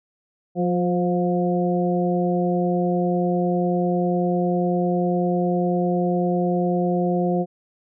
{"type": "harmonic tone with a mistuned harmonic", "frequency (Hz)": 178, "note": "F3", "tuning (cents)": 33, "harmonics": [1, 2, 3, 4], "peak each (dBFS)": [-21, -24, -26, -27], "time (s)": [0.55, 7.46], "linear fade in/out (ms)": 50, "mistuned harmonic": 3, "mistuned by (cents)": -33, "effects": []}